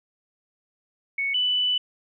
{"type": "tone pair in turn", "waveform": "sine", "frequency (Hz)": [2217, 2984], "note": ["C#7", "F#7"], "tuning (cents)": [0, 14], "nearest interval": "perfect fourth", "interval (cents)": 514, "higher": "second", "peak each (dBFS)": [-23, -20], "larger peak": "second", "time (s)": [[1.18, 1.34], [1.34, 1.78]], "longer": "second", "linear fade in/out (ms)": 5, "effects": []}